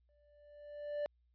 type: tone with exponential growth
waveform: triangle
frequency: 587.3 Hz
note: D5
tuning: in tune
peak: -31 dBFS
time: 0.09-1.06 s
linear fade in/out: 0 ms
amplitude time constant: 210 ms
effects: added 60 Hz sine -70 dBFS peak until 1.34 s + resampled to 11025 Hz